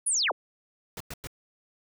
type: linear sweep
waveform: sine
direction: down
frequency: 10548 to 213.9 Hz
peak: -23 dBFS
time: 0.06-0.32 s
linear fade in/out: 10 ms
type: noise bursts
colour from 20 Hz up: pink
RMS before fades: -38 dBFS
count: 3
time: 0.97-1.272 s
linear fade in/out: 2 ms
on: 34 ms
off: 100 ms
effects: none